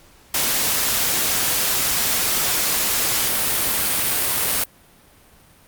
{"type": "noise", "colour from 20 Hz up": "white", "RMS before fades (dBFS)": -20, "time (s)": [0.34, 4.64], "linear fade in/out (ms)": 5, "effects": ["pink hiss -51 dBFS RMS until 5.67 s", "Opus 48 kbps"]}